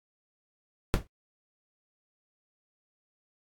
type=noise with exponential decay; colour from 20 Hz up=brown; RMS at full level=-21 dBFS; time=0.94-1.07 s; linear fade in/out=0 ms; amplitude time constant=27 ms; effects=AAC 64 kbps